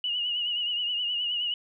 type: tone with vibrato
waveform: sine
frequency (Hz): 2900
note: F#7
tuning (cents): -35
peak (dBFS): -26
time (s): 0.04-1.54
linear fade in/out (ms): 2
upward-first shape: triangle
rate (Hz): 9.5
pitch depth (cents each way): 64
effects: none